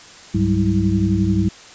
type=tone cluster; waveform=sine; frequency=66.6 / 100.7 / 188 / 199.4 / 324.2 Hz; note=C2 / G2 / F#3 / G3 / E4; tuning=+31 / +47 / +28 / +30 / -29 cents; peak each=-26 / -19 / -19 / -22 / -22 dBFS; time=0.34-1.49 s; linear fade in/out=10 ms; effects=white hiss -41 dBFS RMS until 1.74 s + resampled to 16000 Hz